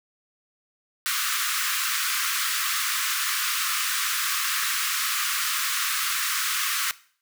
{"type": "high-pass noise", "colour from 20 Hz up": "pink", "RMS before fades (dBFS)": -26, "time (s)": [1.06, 6.91], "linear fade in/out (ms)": 0, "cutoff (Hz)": 1100, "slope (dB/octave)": 96, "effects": ["noise-tail reverb RT60 0.5 s tail -19 dB re dry"]}